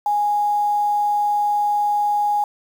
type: tone with quantisation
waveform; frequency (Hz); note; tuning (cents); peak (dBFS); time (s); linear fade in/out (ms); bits
sine; 828; G#5; -5; -16; 0.06-2.44; 2; 7
effects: none